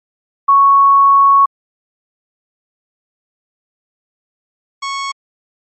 sine / sawtooth tone pair in turn, 1108.7 / 1104 Hz, C#6 / C#6, 0 / -7 cents, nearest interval unison, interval 7 cents, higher first, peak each -5 / -15 dBFS, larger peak first, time 0.48-1.46 / 4.82-5.12 s, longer first, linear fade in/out 10 ms, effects MP3 32 kbps

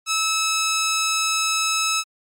10% pulse tone, 1300 Hz, E6, 24 cents flat, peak -11 dBFS, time 0.06-2.04 s, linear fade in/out 50 ms, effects MP3 64 kbps

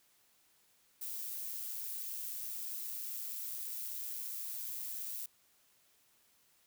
violet noise with amplitude modulation, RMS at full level -40 dBFS, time 1.01-5.26 s, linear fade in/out 5 ms, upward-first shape sine, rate 117 Hz, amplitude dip 35%, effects white hiss -70 dBFS RMS until 6.66 s

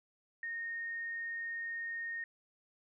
sine tone, 1848 Hz, A#6, 16 cents flat, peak -37 dBFS, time 0.43-2.24 s, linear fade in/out 2 ms, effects none

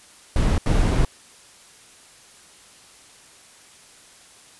brown noise bursts at uneven times, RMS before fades -18 dBFS, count 2, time 0.36-0.58 / 0.66-1.05 s, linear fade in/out 2 ms, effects white hiss -49 dBFS RMS until 4.59 s + resampled to 24000 Hz

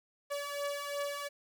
sawtooth beating tone pair, 570 / 572.8 Hz, C#5 / D5, +48 / -43 cents, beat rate 2.8 Hz, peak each -36 / -33 dBFS, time 0.3-1.29 s, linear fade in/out 20 ms, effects none

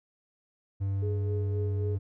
triangle tone with pitch glide, 98 to 96.82 Hz, G2 to G2, 0 to -21 cents, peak -25 dBFS, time 0.8-1.99 s, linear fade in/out 20 ms, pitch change -21 cents, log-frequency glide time 0.94-1.75 s
sine tone with tremolo, 417.9 Hz, G#4, 11 cents sharp, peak -33 dBFS, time 1.02-1.96 s, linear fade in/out 10 ms, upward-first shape sine, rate 3.8 Hz, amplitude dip 60%
effects none

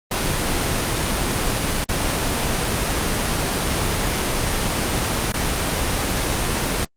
pink noise with dropouts, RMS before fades -21 dBFS, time 0.11-6.85 s, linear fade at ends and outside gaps 5 ms, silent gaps 1.844-1.888 / 5.322-5.339 s, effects low-pass 12000 Hz 12 dB/octave + Opus 32 kbps

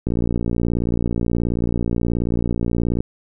click train, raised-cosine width 3 ms, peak -8 dBFS, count 173, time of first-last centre 0.07-3.005 s, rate 58.6 Hz, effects none

